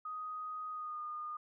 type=tone with pitch glide; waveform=sine; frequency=1249 to 1221.2 Hz; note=D#6 to D#6; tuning=+6 to -33 cents; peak=-39 dBFS; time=0.05-1.37 s; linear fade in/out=5 ms; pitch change=-39 cents; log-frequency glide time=0.71-1 s; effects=none